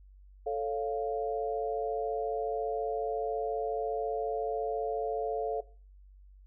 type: chord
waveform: sine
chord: A augmented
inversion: none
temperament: equal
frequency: 440 / 554.4 / 698.5 Hz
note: A4 / C#5 / E#5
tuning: 0 / 0 / 0 cents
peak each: -32 / -37 / -34 dBFS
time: 0.46-5.61 s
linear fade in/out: 10 ms
effects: noise-tail reverb RT60 0.4 s tail -18 dB re dry + added 48 Hz sine -52 dBFS peak until 6.46 s